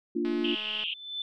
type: chord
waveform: sine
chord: Bb major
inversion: none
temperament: equal with one note detuned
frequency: 233.1 / 293.7 / 347.2 Hz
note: Bb3 / D4 / F4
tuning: 0 / 0 / -10 cents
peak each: -32 / -31 / -29 dBFS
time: 0.15-0.55 s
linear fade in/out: 10 ms
type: click train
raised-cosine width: 0.3 ms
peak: -27 dBFS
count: 126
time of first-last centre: 0.25-0.837 s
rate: 213 Hz
type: band-pass noise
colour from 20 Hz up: white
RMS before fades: -33 dBFS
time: 0.44-0.94 s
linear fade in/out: 5 ms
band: 2700 to 3200 Hz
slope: 96 dB/octave
type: tone with exponential growth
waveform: sine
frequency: 3520 Hz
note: A7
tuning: in tune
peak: -29 dBFS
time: 0.57-1.22 s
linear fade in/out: 2 ms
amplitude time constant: 140 ms
effects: none